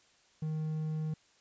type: tone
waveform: triangle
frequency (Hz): 156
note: D#3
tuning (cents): +5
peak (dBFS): -30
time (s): 0.42-1.14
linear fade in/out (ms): 5
effects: white hiss -66 dBFS RMS until 1.4 s + resampled to 16000 Hz